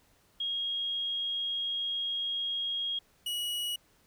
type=tone pair in turn; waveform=sine / 45% pulse; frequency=3271 / 2914 Hz; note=G#7 / F#7; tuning=-27 / -27 cents; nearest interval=major second; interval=200 cents; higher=first; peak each=-30 / -31 dBFS; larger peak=first; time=0.4-2.99 / 3.26-3.76 s; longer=first; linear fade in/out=5 ms; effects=pink hiss -66 dBFS RMS until 4.06 s

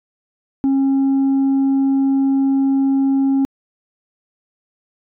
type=tone; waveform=sine; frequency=271.5 Hz; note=C#4; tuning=36 cents flat; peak=-10 dBFS; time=0.64-3.45 s; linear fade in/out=0 ms; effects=tanh soft clip ceiling -12 dBFS

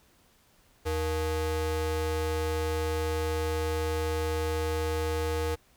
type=ring-modulated tone; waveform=square; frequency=196 Hz; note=G3; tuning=in tune; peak=-25 dBFS; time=0.85-5.56 s; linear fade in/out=20 ms; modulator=276 Hz; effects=pink hiss -63 dBFS RMS until 5.76 s

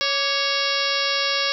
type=harmonic tone with a mistuned harmonic; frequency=554.4 Hz; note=C#5; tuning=in tune; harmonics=1 / 2 / 3 / 4 / 5 / 6 / 7 / 8 / 9 / 10; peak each=-29 / -29 / -29 / -29 / -29 / -29 / -29 / -29 / -29 / -29 dBFS; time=0.01-1.52 s; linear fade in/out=0 ms; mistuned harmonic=2; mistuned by=+78 cents; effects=none

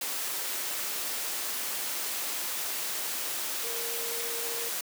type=tone in noise; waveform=sine; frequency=466.2 Hz; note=A#4; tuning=in tune; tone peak=-39 dBFS; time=3.64-4.69 s; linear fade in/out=5 ms; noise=white; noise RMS=-33 dBFS; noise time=0.01-4.81 s; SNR=-9 dB; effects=high-pass 300 Hz 12 dB/octave

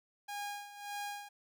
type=tone with tremolo; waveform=sawtooth; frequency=817 Hz; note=G#5; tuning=29 cents flat; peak=-34 dBFS; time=0.28-1.29 s; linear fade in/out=10 ms; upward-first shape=sine; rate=1.7 Hz; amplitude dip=75%; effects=none

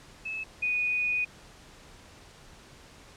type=tone pair in turn; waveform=sine; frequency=2600 / 2474 Hz; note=E7 / D#7; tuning=-24 / -10 cents; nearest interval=minor second; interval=86 cents; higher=first; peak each=-32 / -25 dBFS; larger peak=second; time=0.25-0.44 / 0.62-1.25 s; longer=second; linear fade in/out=10 ms; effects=pink hiss -52 dBFS RMS until 3.16 s + low-pass 8000 Hz 12 dB/octave

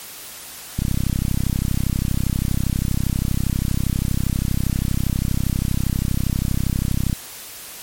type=click train; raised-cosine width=5 ms; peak=-8 dBFS; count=207; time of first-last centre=0.79-7.128 s; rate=32.5 Hz; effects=white hiss -36 dBFS RMS until 7.82 s + MP3 64 kbps

